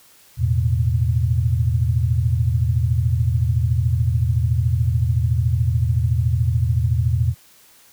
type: chord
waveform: sine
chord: E suspended fourth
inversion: none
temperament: just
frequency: 82.41 / 109.88 / 123.61 Hz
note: E2 / A2 / B2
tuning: 0 / -2 / +2 cents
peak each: -20 dBFS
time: 0.37-7.35 s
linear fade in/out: 50 ms
effects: white hiss -51 dBFS RMS until 7.92 s